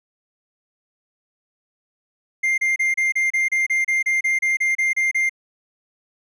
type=tone bursts; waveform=triangle; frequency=2104 Hz; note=C7; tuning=9 cents sharp; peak=-15 dBFS; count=16; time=2.43-5.295 s; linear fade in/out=10 ms; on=150 ms; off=31 ms; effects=resampled to 32000 Hz